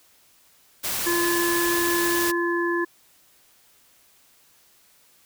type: noise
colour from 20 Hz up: white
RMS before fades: -27 dBFS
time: 0.83-2.32 s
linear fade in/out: 20 ms
type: harmonic tone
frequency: 344.1 Hz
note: F4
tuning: 26 cents flat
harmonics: 1 / 3 / 5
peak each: -23 / -29 / -27 dBFS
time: 1.06-2.85 s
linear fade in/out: 10 ms
effects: white hiss -58 dBFS RMS until 5.25 s